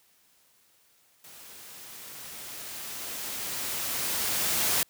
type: noise with level ramp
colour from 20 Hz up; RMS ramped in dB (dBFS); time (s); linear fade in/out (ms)
white; -49 to -25; 1.24-4.83; 2
effects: white hiss -64 dBFS RMS until 4.89 s + high-pass 60 Hz 12 dB/octave